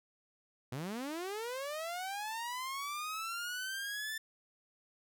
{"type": "linear sweep", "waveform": "sawtooth", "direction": "up", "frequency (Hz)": [116.54, 1779], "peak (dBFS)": -34, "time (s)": [0.72, 4.18], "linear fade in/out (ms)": 5, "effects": []}